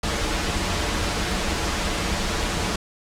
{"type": "noise with comb filter", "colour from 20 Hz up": "pink", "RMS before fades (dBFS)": -24, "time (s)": [0.03, 2.76], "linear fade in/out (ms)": 5, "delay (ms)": 7.7, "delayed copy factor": -0.55, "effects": ["low-pass 7000 Hz 12 dB/octave"]}